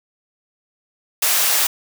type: high-pass noise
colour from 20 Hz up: white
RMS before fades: -17 dBFS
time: 1.22-1.67 s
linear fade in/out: 5 ms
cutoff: 640 Hz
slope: 12 dB/octave
effects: none